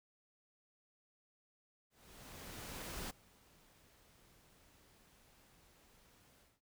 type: noise with ADSR envelope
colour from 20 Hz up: pink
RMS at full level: -44 dBFS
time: 1.9-6.61 s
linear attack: 1200 ms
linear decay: 13 ms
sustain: -23 dB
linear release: 200 ms
effects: none